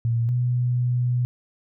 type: tone pair in turn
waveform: sine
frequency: 116.54 / 123.24 Hz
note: A#2 / B2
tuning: 0 / -3 cents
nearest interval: minor second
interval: 97 cents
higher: second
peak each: -19 dBFS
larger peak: neither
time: 0.05-0.29 / 0.29-1.25 s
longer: second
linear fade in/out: 0 ms
effects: none